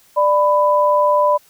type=tone pair together; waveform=sine; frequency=592.2 / 996 Hz; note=D5 / B5; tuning=+14 / +14 cents; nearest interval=major sixth; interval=900 cents; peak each=-14 dBFS; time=0.16-1.38 s; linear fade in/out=20 ms; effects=white hiss -52 dBFS RMS until 1.49 s